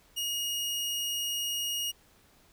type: tone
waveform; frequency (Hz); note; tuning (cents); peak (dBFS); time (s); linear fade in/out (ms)
sawtooth; 2870; F7; +47; -27; 0.16-1.92; 20
effects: pink hiss -62 dBFS RMS until 2.52 s